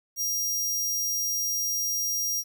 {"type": "tone", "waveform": "sawtooth", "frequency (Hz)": 5700, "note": "F8", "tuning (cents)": 34, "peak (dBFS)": -23, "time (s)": [0.16, 2.44], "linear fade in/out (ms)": 50, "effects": ["10-bit"]}